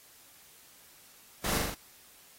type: noise with echo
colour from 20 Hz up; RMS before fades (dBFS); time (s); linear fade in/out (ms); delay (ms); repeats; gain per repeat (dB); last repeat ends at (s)
pink; -33; 1.44-1.58; 5; 41; 4; -2; 1.744
effects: white hiss -57 dBFS RMS until 2.38 s + AAC 48 kbps